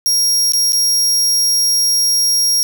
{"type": "tone with dropouts", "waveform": "sawtooth", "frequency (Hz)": 5600, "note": "F8", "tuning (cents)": 4, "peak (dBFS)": -9, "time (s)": [0.06, 2.63], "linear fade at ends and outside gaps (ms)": 0, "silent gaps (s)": [[0.521, 0.535], [0.722, 0.731]], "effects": ["7-bit"]}